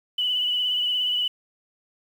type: tone with vibrato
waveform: sine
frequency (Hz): 2972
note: F#7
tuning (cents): +7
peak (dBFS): -21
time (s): 0.18-1.28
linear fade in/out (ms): 5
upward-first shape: sine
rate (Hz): 17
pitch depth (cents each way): 35
effects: 8-bit